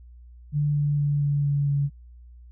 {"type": "tone with pitch steps", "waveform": "sine", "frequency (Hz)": [146.83, 145.82, 144.81, 143.81, 142.81, 141.83], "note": ["D3", "D3", "D3", "D3", "D3", "C#3"], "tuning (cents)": [0, -12, -24, -36, -48, 40], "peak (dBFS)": -20, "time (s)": [0.52, 1.9], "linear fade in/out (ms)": 50, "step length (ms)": 230, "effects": ["added 60 Hz sine -44 dBFS peak until 2.51 s"]}